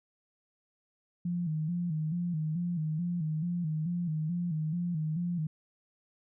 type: tone with vibrato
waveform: sine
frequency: 164.81 Hz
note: E3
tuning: in tune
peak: -29 dBFS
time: 1.25-5.47 s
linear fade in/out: 5 ms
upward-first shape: square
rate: 2.3 Hz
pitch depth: 100 cents each way
effects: none